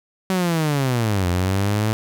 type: linear two-way sweep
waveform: sawtooth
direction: down then up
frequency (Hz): 190.9 to 87.2 to 110.6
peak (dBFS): -14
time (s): 0.3-1.93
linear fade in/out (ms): 0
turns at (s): 1.28
effects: none